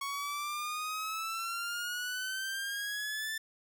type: exponential sweep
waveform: sawtooth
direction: up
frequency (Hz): 1107 to 1776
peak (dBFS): -31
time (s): 0.01-3.38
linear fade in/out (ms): 5
effects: none